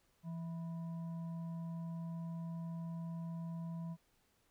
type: tone with frequency modulation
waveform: sine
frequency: 167.4 Hz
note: E3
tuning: 27 cents sharp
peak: -40 dBFS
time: 0.23-3.97 s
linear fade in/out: 50 ms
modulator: 820 Hz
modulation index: 0.24
effects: pink hiss -75 dBFS RMS until 4.5 s